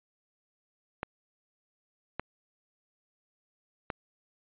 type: clicks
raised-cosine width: 0.5 ms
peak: -17 dBFS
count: 3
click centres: 1.031 / 2.196 / 3.902 s
effects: resampled to 8000 Hz